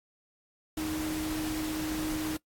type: tone in noise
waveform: sine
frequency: 311.1 Hz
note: D#4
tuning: in tune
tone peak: -31 dBFS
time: 0.77-2.37 s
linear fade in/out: 5 ms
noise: pink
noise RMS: -38 dBFS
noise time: 0.77-2.37 s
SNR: +4 dB
effects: noise-tail reverb RT60 0.1 s tail -21 dB re dry + AAC 64 kbps